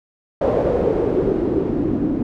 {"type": "noise with low-pass filter sweep", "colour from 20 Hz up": "white", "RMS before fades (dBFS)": -19, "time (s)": [0.41, 2.23], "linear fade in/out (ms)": 5, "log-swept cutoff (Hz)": [540, 270], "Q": 3.7, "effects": []}